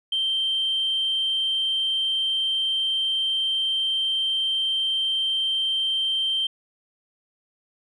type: tone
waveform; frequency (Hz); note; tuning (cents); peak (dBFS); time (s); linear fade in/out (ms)
sine; 3136; G7; 0; -20; 0.12-6.47; 5
effects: tanh soft clip ceiling -17 dBFS